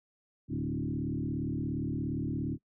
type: tone with frequency modulation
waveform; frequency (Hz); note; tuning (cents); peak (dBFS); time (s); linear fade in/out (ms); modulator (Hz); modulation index
sine; 207.7; G#3; 0; -30; 0.48-2.58; 50; 37.2; 3.1
effects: noise-tail reverb RT60 0.1 s tail -19 dB re dry